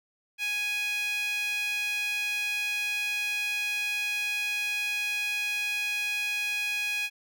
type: tone with high-pass filter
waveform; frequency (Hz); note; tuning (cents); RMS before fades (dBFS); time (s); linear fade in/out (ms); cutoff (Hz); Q
sawtooth; 830.6; G#5; 0; -30; 0.38-7.1; 50; 2400; 4.7
effects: none